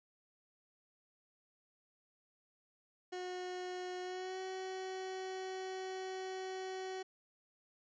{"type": "tone with pitch glide", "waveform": "30% pulse", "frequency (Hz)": [363.6, 376.4], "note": ["F#4", "F#4"], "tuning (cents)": [-30, 30], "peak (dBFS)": -38, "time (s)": [3.12, 7.03], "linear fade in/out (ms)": 10, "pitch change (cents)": 60, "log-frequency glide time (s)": [4.02, 4.39], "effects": ["resampled to 16000 Hz", "13-bit"]}